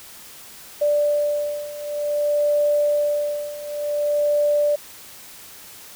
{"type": "beating tone pair", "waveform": "sine", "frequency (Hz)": [587.3, 587.84], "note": ["D5", "D5"], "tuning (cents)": [0, 2], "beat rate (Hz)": 0.54, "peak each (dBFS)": [-23, -20], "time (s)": [0.81, 4.76], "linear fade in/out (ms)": 10, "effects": ["white hiss -42 dBFS RMS until 5.95 s"]}